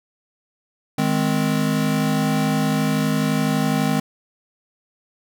square chord, Ab major, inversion second, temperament equal with one note detuned, 155.56 / 207.7 / 259.5 Hz, Eb3 / Ab3 / C4, 0 / 0 / -14 cents, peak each -23 dBFS, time 0.98-4 s, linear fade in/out 5 ms, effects none

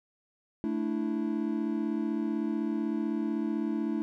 triangle chord, A suspended fourth, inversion none, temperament equal, 220 / 293.7 / 329.6 Hz, A3 / D4 / E4, 0 / 0 / 0 cents, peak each -30 / -31 / -31 dBFS, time 0.64-4.02 s, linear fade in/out 0 ms, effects none

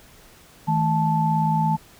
sine tone cluster, 160 / 217.4 / 875 Hz, D#3 / A3 / A5, +49 / -21 / -10 cents, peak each -21 / -27 / -21 dBFS, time 0.67-1.77 s, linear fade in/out 20 ms, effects pink hiss -50 dBFS RMS until 1.99 s

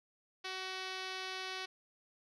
5% pulse tone with low-pass filter, 375.7 Hz, F#4, 26 cents sharp, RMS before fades -42 dBFS, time 0.44-1.66 s, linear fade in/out 10 ms, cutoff 5300 Hz, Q 1.1, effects none

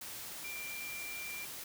sine tone in noise, 2368 Hz, D7, 14 cents sharp, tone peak -42 dBFS, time 0.44-1.45 s, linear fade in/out 5 ms, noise white, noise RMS -45 dBFS, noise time 0.01-1.64 s, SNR 0 dB, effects none

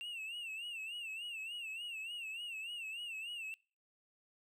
triangle tone with vibrato, 2734 Hz, F7, 37 cents flat, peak -40 dBFS, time 0.01-3.54 s, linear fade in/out 0 ms, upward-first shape sine, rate 3.4 Hz, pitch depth 110 cents each way, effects noise-tail reverb RT60 0.4 s tail -25 dB re dry

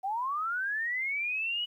sine linear sweep, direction up, 740 to 2960 Hz, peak -29 dBFS, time 0.03-1.66 s, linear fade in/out 20 ms, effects 11-bit

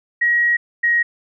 sine tone pair in turn, 1900 / 1888 Hz, A#6 / A#6, +33 / +22 cents, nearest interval unison, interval 11 cents, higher first, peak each -13 / -13 dBFS, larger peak neither, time 0.21-0.57 / 0.83-1.03 s, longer first, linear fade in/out 10 ms, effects none

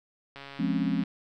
click train, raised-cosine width 0.3 ms, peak -27 dBFS, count 95, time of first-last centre 0.36-1.036 s, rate 139 Hz
sine chord, Db major seventh, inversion first, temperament just, 173.24 / 207.9 / 259.9 / 277.2 Hz, F3 / Ab3 / C4 / Db4, -14 / +2 / -11 / 0 cents, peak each -30 dBFS, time 0.59-1.04 s, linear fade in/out 10 ms
effects none

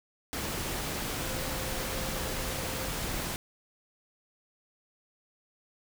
sine tone in noise, 523.3 Hz, C5, in tune, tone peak -42 dBFS, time 1.22-2.9 s, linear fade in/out 0 ms, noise pink, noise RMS -34 dBFS, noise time 0.33-3.36 s, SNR -11 dB, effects none

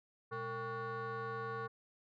sine tone with frequency modulation, 788 Hz, G5, 9 cents sharp, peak -36 dBFS, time 0.31-1.68 s, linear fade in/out 20 ms, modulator 333 Hz, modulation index 2, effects tanh soft clip ceiling -37 dBFS

